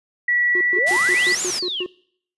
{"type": "tone with pitch glide", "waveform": "sine", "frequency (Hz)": [1941, 1969.2], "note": ["B6", "B6"], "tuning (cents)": [-31, -6], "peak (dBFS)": -16, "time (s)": [0.28, 1.35], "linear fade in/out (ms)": 5, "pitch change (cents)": 25, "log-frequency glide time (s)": [0.46, 0.99]}
{"type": "tone bursts", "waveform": "triangle", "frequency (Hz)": 362, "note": "F#4", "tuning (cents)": -38, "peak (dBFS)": -22, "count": 8, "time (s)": [0.55, 1.862], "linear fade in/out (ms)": 2, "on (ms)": 59, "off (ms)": 120}
{"type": "exponential two-way sweep", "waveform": "sine", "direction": "up then down", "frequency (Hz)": [374.2, 7340, 2656], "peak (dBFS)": -23, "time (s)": [0.75, 1.84], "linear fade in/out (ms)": 20, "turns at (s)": 1.42}
{"type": "high-pass noise", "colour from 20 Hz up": "white", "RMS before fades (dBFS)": -27, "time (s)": [0.86, 1.6], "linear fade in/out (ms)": 20, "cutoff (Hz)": 100, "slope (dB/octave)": 96}
{"effects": ["noise-tail reverb RT60 0.6 s tail -22 dB re dry", "resampled to 24000 Hz"]}